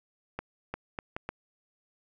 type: accelerating click train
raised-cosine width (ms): 0.5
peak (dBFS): -19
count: 5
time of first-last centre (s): 0.39-1.29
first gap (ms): 350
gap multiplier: 0.71
effects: none